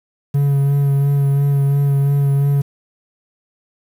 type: tone with vibrato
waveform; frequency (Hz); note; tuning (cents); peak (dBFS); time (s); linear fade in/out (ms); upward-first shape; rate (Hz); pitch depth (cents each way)
triangle; 140.4; C#3; +22; -10; 0.34-2.62; 10; sine; 2.9; 19
effects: 7-bit